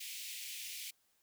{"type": "high-pass noise", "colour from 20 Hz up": "pink", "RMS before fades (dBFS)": -45, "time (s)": [0, 0.91], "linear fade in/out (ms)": 10, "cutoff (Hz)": 2200, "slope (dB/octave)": 48, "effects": ["white hiss -75 dBFS RMS until 1.22 s"]}